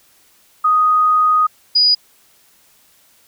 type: tone pair in turn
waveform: sine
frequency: 1246 / 4920 Hz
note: D#6 / D#8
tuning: +2 / -20 cents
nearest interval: 2 octaves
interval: 2378 cents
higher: second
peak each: -10 / -9 dBFS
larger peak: second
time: 0.64-1.47 / 1.75-1.95 s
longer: first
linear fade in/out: 10 ms
effects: white hiss -53 dBFS RMS until 3.27 s